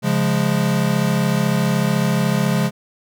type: chord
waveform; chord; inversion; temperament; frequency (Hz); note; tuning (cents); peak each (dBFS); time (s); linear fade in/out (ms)
square; Db major; none; equal with one note detuned; 138.59 / 174.61 / 208.5; Db3 / F3 / Ab3; 0 / 0 / +7; -21; 0.02-2.71; 50
effects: none